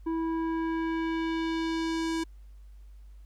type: tone with low-pass filter sweep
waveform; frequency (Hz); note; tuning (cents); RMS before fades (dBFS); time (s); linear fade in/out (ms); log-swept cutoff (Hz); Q
square; 326.7; E4; -15; -30; 0.06-2.24; 10; 830 to 8000; 1.1
effects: added 50 Hz sine -46 dBFS peak until 3.25 s + pink hiss -71 dBFS RMS until 3.25 s